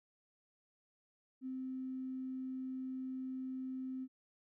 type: tone with tanh clipping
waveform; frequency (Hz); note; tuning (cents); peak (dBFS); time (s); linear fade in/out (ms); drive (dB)
triangle; 260; C4; -11; -39; 1.41-4.08; 50; 3
effects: none